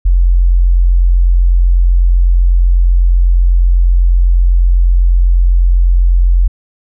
sine tone, 44.02 Hz, F1, 14 cents sharp, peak -5 dBFS, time 0.05-6.48 s, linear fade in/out 10 ms, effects none

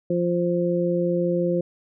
harmonic tone, 174.61 Hz, F3, in tune, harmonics 1 / 2 / 3, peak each -24 / -24 / -24 dBFS, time 0.1-1.61 s, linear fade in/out 5 ms, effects none

